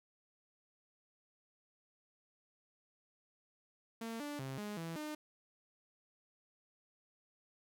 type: tone with pitch steps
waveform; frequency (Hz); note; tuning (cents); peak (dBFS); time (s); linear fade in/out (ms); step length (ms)
sawtooth; 227.6 / 292.1 / 133.8 / 208.1 / 165.2 / 303.3; A#3 / D4 / C3 / G#3 / E3 / D#4; -41 / -9 / +39 / +4 / +4 / -44; -37; 4.01-5.15; 5; 190
effects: none